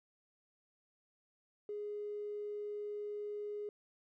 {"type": "tone", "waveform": "triangle", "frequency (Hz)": 415.3, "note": "G#4", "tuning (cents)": 0, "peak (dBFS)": -35, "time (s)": [1.69, 3.69], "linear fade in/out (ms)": 2, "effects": ["tanh soft clip ceiling -37 dBFS"]}